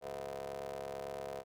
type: ring-modulated tone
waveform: 25% pulse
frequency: 69 Hz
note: C#2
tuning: 7 cents flat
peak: -34 dBFS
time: 0.01-1.44 s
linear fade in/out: 50 ms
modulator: 573 Hz
effects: none